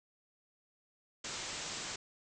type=low-pass noise; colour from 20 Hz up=white; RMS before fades=-42 dBFS; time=1.24-1.96 s; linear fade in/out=5 ms; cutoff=7900 Hz; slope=96 dB/octave; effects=none